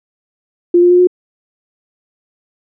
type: tone with pitch steps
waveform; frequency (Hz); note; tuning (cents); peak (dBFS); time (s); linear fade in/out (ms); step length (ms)
sine; 349.2 / 353.1 / 356.9 / 360.9; F4 / F4 / F4 / F#4; 0 / +19 / +38 / -43; -5; 0.74-1.072; 5; 83
effects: none